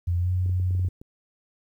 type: tone with pitch glide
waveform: sine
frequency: 87.31 to 91.23 Hz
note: F2 to F#2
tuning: 0 to -24 cents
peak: -21 dBFS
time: 0.07-0.89 s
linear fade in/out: 10 ms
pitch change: +76 cents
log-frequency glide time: 0.18-0.3 s
type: clicks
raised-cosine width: 3 ms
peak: -30 dBFS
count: 9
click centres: 0.461 / 0.495 / 0.599 / 0.708 / 0.75 / 0.795 / 0.848 / 0.885 / 1.015 s
effects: 10-bit